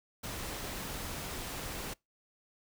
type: noise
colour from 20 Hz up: pink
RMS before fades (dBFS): -40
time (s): 0.23-1.94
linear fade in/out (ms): 10
effects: noise-tail reverb RT60 0.2 s tail -25 dB re dry